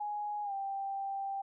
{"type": "tone with pitch glide", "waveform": "sine", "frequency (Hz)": [832, 786.2], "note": ["G#5", "G5"], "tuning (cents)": [3, 5], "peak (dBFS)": -34, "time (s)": [0, 1.42], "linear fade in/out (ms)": 10, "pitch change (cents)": -98, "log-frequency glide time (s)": [0.43, 0.53], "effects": []}